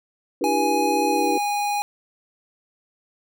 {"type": "chord", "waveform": "sine", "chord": "E minor seventh", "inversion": "third", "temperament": "equal with one note detuned", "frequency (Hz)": [293.7, 329.6, 392, 484], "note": ["D4", "E4", "G4", "B4"], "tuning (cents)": [0, 0, 0, -35], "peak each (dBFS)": -26, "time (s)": [0.41, 1.38], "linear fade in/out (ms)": 5}
{"type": "tone with pitch glide", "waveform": "square", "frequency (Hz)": [833, 822], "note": ["G#5", "G#5"], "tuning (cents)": [5, -18], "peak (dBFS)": -22, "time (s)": [0.44, 1.82], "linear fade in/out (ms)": 0, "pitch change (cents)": -23, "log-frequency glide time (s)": [1.07, 1.32]}
{"effects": []}